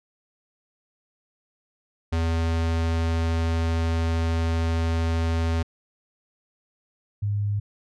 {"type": "tone pair in turn", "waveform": ["square", "sine"], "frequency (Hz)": [82.41, 102.58], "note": ["E2", "G#2"], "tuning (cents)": [0, -21], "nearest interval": "major third", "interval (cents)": 379, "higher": "second", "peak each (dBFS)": -22, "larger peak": "neither", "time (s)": [[2.12, 5.63], [7.22, 7.6]], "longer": "first", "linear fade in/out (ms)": 10, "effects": ["low-pass 6000 Hz 12 dB/octave"]}